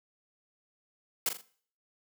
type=noise with echo; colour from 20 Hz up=white; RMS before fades=-28 dBFS; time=1.26-1.29 s; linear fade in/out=2 ms; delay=41 ms; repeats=3; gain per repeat=-8 dB; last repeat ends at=1.413 s; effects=noise-tail reverb RT60 0.5 s tail -19 dB re dry + high-pass 200 Hz 12 dB/octave